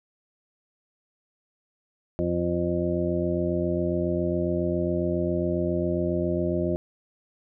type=harmonic tone; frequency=87.31 Hz; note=F2; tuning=in tune; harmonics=1 / 2 / 3 / 4 / 6 / 7; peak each=-32 / -29 / -33 / -27 / -34 / -30 dBFS; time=2.19-6.76 s; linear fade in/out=0 ms; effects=none